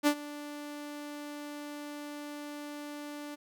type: tone with ADSR envelope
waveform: sawtooth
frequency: 293.3 Hz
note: D4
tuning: 2 cents flat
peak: -17 dBFS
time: 0.03-3.36 s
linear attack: 39 ms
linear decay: 73 ms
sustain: -19 dB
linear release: 21 ms
effects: none